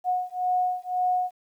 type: beating tone pair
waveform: sine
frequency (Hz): 728 / 729.9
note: F#5 / F#5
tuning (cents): -28 / -24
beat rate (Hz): 1.9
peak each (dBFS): -26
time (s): 0.04-1.31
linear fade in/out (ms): 50
effects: 10-bit